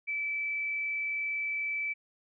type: tone with frequency modulation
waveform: sine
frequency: 2312 Hz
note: D7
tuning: 28 cents flat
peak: -30 dBFS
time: 0.07-1.94 s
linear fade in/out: 20 ms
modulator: 42.3 Hz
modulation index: 0.38
effects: none